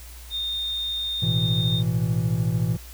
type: tone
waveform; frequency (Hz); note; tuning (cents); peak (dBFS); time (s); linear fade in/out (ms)
sine; 3654; A#7; -35; -25; 0.3-1.83; 50
type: chord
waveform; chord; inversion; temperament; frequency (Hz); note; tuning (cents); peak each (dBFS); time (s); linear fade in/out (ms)
triangle; A suspended second; none; equal; 110 / 123.47 / 164.81; A2 / B2 / E3; 0 / 0 / 0; -23; 1.22-2.77; 10
effects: added 60 Hz sine -40 dBFS peak until 2.93 s + white hiss -46 dBFS RMS until 2.93 s